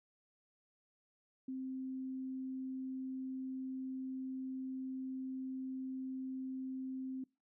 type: tone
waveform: sine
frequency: 261.6 Hz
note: C4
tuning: in tune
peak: -39 dBFS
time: 1.48-7.24 s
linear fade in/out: 5 ms
effects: noise-tail reverb RT60 0.3 s tail -25 dB re dry